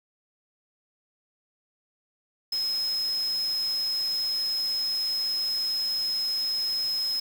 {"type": "tone in noise", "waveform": "sine", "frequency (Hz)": 5130, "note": "E8", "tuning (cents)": -48, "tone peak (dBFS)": -25, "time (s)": [2.52, 7.2], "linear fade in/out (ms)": 5, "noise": "white", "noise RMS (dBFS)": -43, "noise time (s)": [2.52, 7.2], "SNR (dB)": 15, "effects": []}